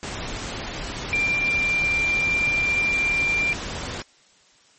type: tone in noise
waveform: sine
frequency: 2373 Hz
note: D7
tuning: 17 cents sharp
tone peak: -19 dBFS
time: 1.13-3.53 s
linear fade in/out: 0 ms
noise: pink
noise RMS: -31 dBFS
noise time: 0.03-4.02 s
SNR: +9 dB
effects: white hiss -56 dBFS RMS until 4.78 s + MP3 32 kbps